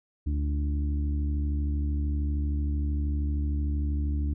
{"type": "harmonic tone with a mistuned harmonic", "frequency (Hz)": 73, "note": "D2", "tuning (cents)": -10, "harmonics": [1, 2, 3, 4, 5], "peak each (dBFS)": [-25, -40, -40, -37, -51], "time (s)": [0.26, 4.34], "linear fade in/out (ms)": 10, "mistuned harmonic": 5, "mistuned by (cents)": -69, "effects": []}